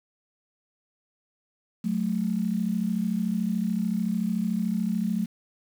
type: tone pair together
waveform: sine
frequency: 185 / 218.6 Hz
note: F#3 / A3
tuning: 0 / -11 cents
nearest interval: minor third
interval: 289 cents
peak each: -27 / -26 dBFS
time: 1.84-5.26 s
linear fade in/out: 10 ms
effects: 8-bit